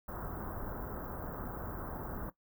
pink band-stop noise, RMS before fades -41 dBFS, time 0.08-2.3 s, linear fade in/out 5 ms, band 1500 to 15000 Hz, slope 48 dB/octave, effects noise-tail reverb RT60 0.1 s tail -17 dB re dry

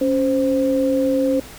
sine tone pair together, 276.5 / 522 Hz, C#4 / C5, -4 / -4 cents, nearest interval major seventh, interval 1100 cents, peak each -18 dBFS, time 0.01-1.4 s, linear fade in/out 5 ms, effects pink hiss -39 dBFS RMS until 1.58 s

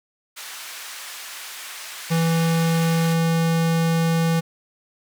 pink band-pass noise, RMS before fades -36 dBFS, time 0.36-3.15 s, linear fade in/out 20 ms, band 1400 to 15000 Hz, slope 12 dB/octave
square tone, 165 Hz, E3, 2 cents sharp, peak -18 dBFS, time 2.1-4.41 s, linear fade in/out 20 ms
effects none

